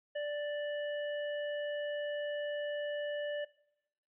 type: tone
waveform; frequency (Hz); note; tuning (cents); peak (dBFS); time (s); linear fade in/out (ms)
square; 587.3; D5; 0; -35; 0.15-3.45; 10
effects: noise-tail reverb RT60 0.8 s tail -20 dB re dry + resampled to 8000 Hz